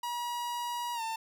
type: tone with pitch glide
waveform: 45% pulse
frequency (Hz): 961 to 896.6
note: B5 to A5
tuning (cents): -48 to +32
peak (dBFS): -33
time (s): 0.03-1.16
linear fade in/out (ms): 5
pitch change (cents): -120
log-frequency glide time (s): 0.94-1.02
effects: none